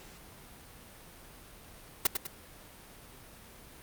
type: noise with echo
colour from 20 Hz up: white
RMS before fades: -23 dBFS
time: 2.05-2.07 s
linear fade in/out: 5 ms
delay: 100 ms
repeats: 2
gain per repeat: -7 dB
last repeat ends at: 2.27 s
effects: pink hiss -52 dBFS RMS until 3.82 s + Opus 48 kbps

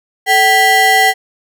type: ring-modulated tone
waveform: square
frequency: 602 Hz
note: D5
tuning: 43 cents sharp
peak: -5 dBFS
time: 0.26-1.14 s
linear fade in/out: 50 ms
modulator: 1370 Hz
effects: none

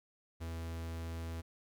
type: tone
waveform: 45% pulse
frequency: 82.6 Hz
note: E2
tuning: 4 cents sharp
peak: -39 dBFS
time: 0.4-1.42 s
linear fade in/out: 20 ms
effects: 13-bit

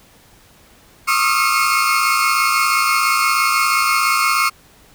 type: tone cluster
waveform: 35% pulse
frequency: 1088 / 1212 / 1269 / 1375 / 2170 Hz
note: C#6 / D#6 / D#6 / F6 / C#7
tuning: -33 / -46 / +34 / -27 / -37 cents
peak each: -19 dBFS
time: 1.07-4.5 s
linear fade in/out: 20 ms
effects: pink hiss -49 dBFS RMS until 4.94 s

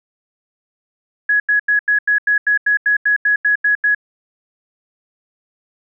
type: tone bursts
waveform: sine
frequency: 1677 Hz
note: G#6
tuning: 16 cents sharp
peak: -11 dBFS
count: 14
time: 1.29-3.948 s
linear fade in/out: 5 ms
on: 110 ms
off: 86 ms
effects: none

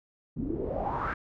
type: noise with low-pass filter sweep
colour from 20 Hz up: pink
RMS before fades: -32 dBFS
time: 0.36-1.14 s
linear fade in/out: 10 ms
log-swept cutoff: 220 to 1600 Hz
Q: 6.5
effects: none

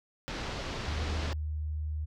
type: low-pass noise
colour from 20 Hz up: pink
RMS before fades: -37 dBFS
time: 0.28-1.33 s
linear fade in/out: 0 ms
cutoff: 5400 Hz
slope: 24 dB/octave
type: tone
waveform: sine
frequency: 76.5 Hz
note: D#2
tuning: 29 cents flat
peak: -31 dBFS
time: 0.86-2.06 s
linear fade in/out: 20 ms
effects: none

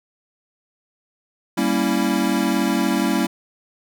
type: chord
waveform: square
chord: G diminished seventh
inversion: none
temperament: equal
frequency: 196 / 233.1 / 277.2 / 329.6 Hz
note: G3 / Bb3 / Db4 / Fb4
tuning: 0 / 0 / 0 / 0 cents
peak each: -24 dBFS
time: 1.57-3.27 s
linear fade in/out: 10 ms
effects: none

